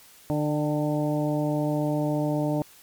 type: harmonic tone with a mistuned harmonic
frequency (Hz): 149.4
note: D3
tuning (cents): +30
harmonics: 1 / 2 / 3 / 4 / 5 / 6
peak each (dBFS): -27 / -26 / -36 / -29 / -37 / -37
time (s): 0.3-2.62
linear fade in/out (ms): 0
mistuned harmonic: 5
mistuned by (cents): +41
effects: white hiss -52 dBFS RMS until 2.82 s + MP3 96 kbps